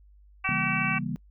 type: harmonic tone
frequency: 382.3 Hz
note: G4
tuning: 43 cents flat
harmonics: 2 / 3 / 4 / 5 / 6 / 7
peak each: -37 / -32 / -33 / -37 / -30 / -30 dBFS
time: 0.44-0.99 s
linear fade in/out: 10 ms
type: chord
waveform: sine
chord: C# diminished seventh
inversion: none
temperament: just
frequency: 138.59 / 166.31 / 199.57 / 239.5 Hz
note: C#3 / E3 / G3 / Bb3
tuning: 0 / +16 / +31 / +47 cents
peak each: -34 dBFS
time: 0.49-1.16 s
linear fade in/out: 0 ms
effects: noise-tail reverb RT60 0.1 s tail -25 dB re dry + added 50 Hz sine -52 dBFS peak until 1.3 s